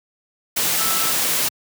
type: tone in noise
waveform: sine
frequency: 1318.5 Hz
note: E6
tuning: in tune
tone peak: -27 dBFS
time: 0.79-1.12 s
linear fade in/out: 10 ms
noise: white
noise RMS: -20 dBFS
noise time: 0.56-1.49 s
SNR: -10 dB
effects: high-pass 100 Hz 12 dB/octave